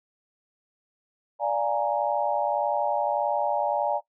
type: chord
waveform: sine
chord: Bb dominant seventh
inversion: first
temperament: equal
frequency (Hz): 587.3 / 698.5 / 830.6 / 932.3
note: D5 / F5 / Ab5 / Bb5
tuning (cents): 0 / 0 / 0 / 0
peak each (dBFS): -27 / -30 / -27 / -30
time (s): 1.39-4.01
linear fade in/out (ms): 50
effects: noise-tail reverb RT60 0.1 s tail -18 dB re dry